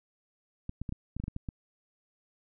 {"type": "clicks", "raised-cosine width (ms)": 5, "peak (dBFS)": -23, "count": 10, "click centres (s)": [0.694, 0.816, 0.892, 0.924, 1.166, 1.2, 1.239, 1.281, 1.364, 1.488], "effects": []}